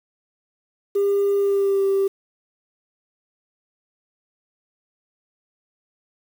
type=tone with pitch glide; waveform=sine; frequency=401 to 391.2 Hz; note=G4 to G4; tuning=+39 to -4 cents; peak=-15 dBFS; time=0.95-2.08 s; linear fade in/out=10 ms; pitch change=-43 cents; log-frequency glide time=1.37-1.85 s; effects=tanh soft clip ceiling -13 dBFS + 7-bit